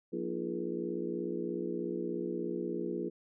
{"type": "harmonic tone with a mistuned harmonic", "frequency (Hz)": 59.8, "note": "A#1", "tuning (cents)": 45, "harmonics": [3, 4, 5, 6, 7, 8], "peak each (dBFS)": [-42, -41, -44, -37, -39, -43], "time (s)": [0.12, 3.1], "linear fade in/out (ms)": 20, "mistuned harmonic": 6, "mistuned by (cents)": -83, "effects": []}